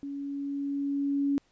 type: tone with level ramp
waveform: sine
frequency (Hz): 281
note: C#4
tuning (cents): +24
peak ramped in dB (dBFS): -34 to -23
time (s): 0.03-1.38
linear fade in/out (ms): 0
effects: pink hiss -68 dBFS RMS until 1.51 s + resampled to 16000 Hz